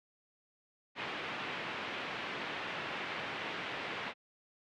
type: low-pass noise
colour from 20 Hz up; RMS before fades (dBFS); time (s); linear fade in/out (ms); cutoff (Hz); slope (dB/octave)
white; -40; 0.95-4.14; 50; 2900; 24
effects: high-pass 150 Hz 12 dB/octave